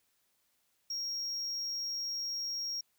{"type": "tone", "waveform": "triangle", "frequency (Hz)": 5588, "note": "F8", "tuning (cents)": 0, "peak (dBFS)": -33, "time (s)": [0.9, 2.81], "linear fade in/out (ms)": 5, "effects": ["white hiss -75 dBFS RMS until 2.98 s"]}